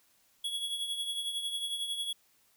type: tone with tremolo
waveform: square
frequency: 3352 Hz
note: G#7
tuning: 15 cents sharp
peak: -31 dBFS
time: 0.44-2.13 s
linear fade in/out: 5 ms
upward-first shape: triangle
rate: 11 Hz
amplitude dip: 60%
effects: white hiss -68 dBFS RMS until 2.56 s